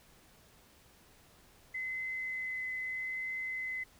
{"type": "tone with vibrato", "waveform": "sine", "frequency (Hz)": 2039, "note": "C7", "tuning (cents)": -45, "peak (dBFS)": -35, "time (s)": [1.74, 3.84], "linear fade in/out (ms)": 10, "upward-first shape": "triangle", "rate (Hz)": 0.78, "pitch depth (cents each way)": 9, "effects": ["pink hiss -62 dBFS RMS until 3.99 s"]}